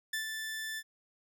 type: tone with ADSR envelope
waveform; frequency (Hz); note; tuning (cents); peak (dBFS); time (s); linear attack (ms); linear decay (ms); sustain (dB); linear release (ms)
sawtooth; 1760; A6; 0; -28; 0.13-0.83; 5; 110; -5; 49
effects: none